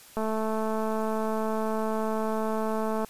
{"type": "click train", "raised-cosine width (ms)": 1, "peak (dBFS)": -17, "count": 631, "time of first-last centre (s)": [0.17, 3.047], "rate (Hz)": 219, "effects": ["white hiss -51 dBFS RMS until 3.09 s", "resampled to 32000 Hz"]}